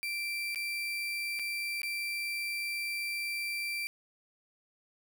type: tone with dropouts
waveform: 35% pulse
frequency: 2349 Hz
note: D7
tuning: in tune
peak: -31 dBFS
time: 0.03-3.87 s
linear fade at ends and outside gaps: 0 ms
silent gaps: 0.547-0.558 / 1.391-1.395 / 1.818-1.832 s
effects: none